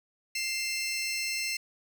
20% pulse tone pair together, 2103 / 2681 Hz, C7 / E7, +8 / +29 cents, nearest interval major third, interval 421 cents, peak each -28 dBFS, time 0.35-1.57 s, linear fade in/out 5 ms, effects none

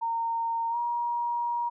sine tone with pitch glide, 920 to 950.2 Hz, A#5 to A#5, -23 to +33 cents, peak -26 dBFS, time 0.01-1.7 s, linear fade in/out 20 ms, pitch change +56 cents, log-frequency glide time 0.7-0.77 s, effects none

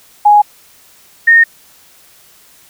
sine tone pair in turn, 830.6 / 1840.6 Hz, G#5 / A#6, 0 / -22 cents, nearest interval octave + major second, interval 1378 cents, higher second, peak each -3 dBFS, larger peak neither, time 0.25-0.42 / 1.27-1.44 s, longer neither, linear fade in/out 10 ms, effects white hiss -45 dBFS RMS until 2.69 s

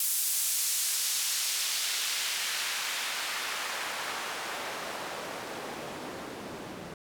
white noise with band-pass filter sweep, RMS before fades -33 dBFS, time 0-6.94 s, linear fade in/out 2 ms, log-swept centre 11000 to 220 Hz, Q 0.71, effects none

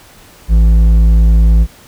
sine tone with hard clipping, 55 Hz, A1, in tune, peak -6 dBFS, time 0.48-1.67 s, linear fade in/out 50 ms, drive 6 dB, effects pink hiss -41 dBFS RMS until 1.87 s

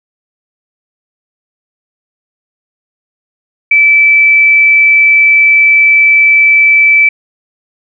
sine tone, 2315 Hz, D7, 25 cents flat, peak -3 dBFS, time 3.71-7.09 s, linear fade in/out 5 ms, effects none

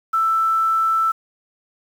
sine tone with quantisation, 1325 Hz, E6, 9 cents sharp, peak -15 dBFS, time 0.13-1.12 s, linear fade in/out 10 ms, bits 7, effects none

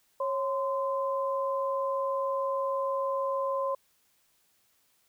sine tone pair together, 547 / 1032.6 Hz, C#5 / C6, -23 / -23 cents, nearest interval major seventh, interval 1100 cents, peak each -29 / -31 dBFS, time 0.2-3.75 s, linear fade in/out 5 ms, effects white hiss -69 dBFS RMS until 5.08 s

